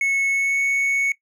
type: tone with pitch glide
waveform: triangle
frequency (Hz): 2198 to 2216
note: C#7 to C#7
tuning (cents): -15 to -1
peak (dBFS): -16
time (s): 0.01-1.12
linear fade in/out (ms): 2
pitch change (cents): +14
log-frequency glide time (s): 0.3-0.61
effects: noise-tail reverb RT60 0.1 s tail -19 dB re dry